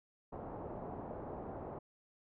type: low-pass noise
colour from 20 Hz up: white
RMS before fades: -45 dBFS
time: 0.32-1.79 s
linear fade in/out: 10 ms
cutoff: 820 Hz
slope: 24 dB/octave
effects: none